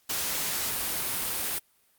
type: noise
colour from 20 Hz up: white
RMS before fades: -30 dBFS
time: 0.09-1.59 s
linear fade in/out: 10 ms
effects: white hiss -66 dBFS RMS until 1.98 s + Opus 48 kbps